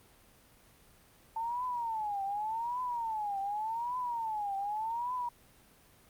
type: tone with vibrato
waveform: sine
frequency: 888 Hz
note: A5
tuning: 16 cents sharp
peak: -32 dBFS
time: 1.36-5.29 s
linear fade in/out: 5 ms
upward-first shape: triangle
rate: 0.86 Hz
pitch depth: 230 cents each way
effects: pink hiss -61 dBFS RMS until 6.09 s + Opus 32 kbps